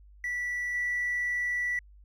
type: tone with level steps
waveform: triangle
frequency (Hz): 1959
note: B6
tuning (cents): -15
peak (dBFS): -27 / -24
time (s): 0.24-1.79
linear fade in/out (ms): 2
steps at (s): 0.74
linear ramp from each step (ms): 10
effects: tanh soft clip ceiling -24 dBFS + added 50 Hz sine -51 dBFS peak until 2.04 s